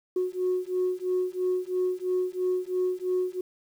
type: beating tone pair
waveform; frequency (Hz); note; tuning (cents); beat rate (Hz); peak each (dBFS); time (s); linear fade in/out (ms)
sine; 364.7 / 367.7; F#4 / F#4; -25 / -11; 3; -27; 0.16-3.41; 5
effects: tanh soft clip ceiling -19 dBFS + 9-bit